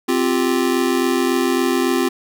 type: chord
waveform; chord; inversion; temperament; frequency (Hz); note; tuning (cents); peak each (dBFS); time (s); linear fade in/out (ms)
square; C suspended fourth; none; just; 261.6 / 348.8 / 392.4; C4 / F4 / G4; 0 / -2 / +2; -20 / -20 / -23; 0.08-2.09; 10
effects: none